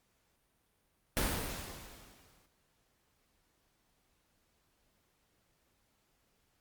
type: noise with exponential decay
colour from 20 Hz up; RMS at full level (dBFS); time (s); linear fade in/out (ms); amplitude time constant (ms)
pink; -30; 1.17-2.46; 0; 280
effects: pink hiss -75 dBFS RMS until 6.6 s + Opus 48 kbps